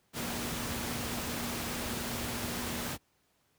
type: tone in noise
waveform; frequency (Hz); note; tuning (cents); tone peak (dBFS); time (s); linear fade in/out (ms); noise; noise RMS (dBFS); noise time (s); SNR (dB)
sine; 238.6; A#3; +41; -41; 0.13-2.98; 50; pink; -36; 0.13-2.98; -8
effects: pink hiss -72 dBFS RMS until 3.58 s + high-pass 60 Hz 12 dB/octave

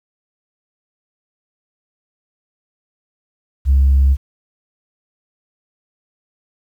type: tone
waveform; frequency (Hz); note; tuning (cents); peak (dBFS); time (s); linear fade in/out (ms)
sine; 68; C#2; -33; -7; 3.65-4.17; 50
effects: tanh soft clip ceiling -6 dBFS + 8-bit

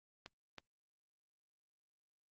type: clicks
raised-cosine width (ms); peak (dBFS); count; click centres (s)
0.2; -30; 2; 0.261 / 0.583
effects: low-pass 5000 Hz 12 dB/octave + Opus 32 kbps

